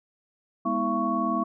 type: tone cluster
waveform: sine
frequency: 205.9 / 244.7 / 323 / 678 / 1112 Hz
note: G#3 / B3 / E4 / E5 / C#6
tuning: -15 / -16 / -35 / +49 / +5 cents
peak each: -31 / -29 / -31 / -31 / -27 dBFS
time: 0.65-1.44 s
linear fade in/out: 10 ms
effects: none